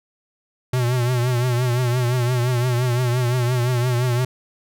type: tone with vibrato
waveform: square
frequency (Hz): 123.47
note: B2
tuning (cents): 0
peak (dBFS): -18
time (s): 0.73-4.25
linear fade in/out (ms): 5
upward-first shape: triangle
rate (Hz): 5.8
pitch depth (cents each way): 80
effects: none